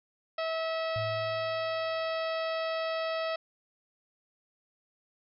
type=harmonic tone; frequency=648 Hz; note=E5; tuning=30 cents flat; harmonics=1 / 2 / 3 / 4 / 5 / 6 / 7 / 8; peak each=-31 / -37 / -41 / -43 / -45 / -47 / -48 / -49 dBFS; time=0.38-3.36 s; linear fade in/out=5 ms
type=tone with exponential decay; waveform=sine; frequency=110 Hz; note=A2; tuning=in tune; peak=-33 dBFS; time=0.96-2.3 s; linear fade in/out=0 ms; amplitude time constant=290 ms
effects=none